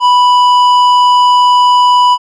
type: tone with tanh clipping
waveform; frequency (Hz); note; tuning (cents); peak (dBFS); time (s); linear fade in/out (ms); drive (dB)
sine; 987.8; B5; 0; -6; 0-2.18; 50; 10
effects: none